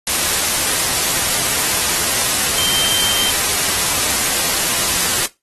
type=tone in noise; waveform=sine; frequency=3136 Hz; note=G7; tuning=in tune; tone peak=-19 dBFS; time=2.58-3.3 s; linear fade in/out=2 ms; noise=white; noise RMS=-17 dBFS; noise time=0.07-5.26 s; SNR=-5 dB; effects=noise-tail reverb RT60 0.2 s tail -17 dB re dry + AAC 32 kbps